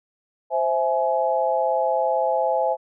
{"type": "chord", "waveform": "sine", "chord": "C augmented", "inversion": "none", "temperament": "equal with one note detuned", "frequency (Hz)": [523.3, 659.3, 841.7], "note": ["C5", "E5", "G#5"], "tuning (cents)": [0, 0, 23], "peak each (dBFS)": -23, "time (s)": [0.5, 2.77], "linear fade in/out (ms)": 50, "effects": []}